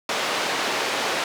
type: band-pass noise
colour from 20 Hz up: pink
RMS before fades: -25 dBFS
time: 0.09-1.24 s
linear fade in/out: 2 ms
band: 470 to 5000 Hz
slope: 12 dB/octave
effects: none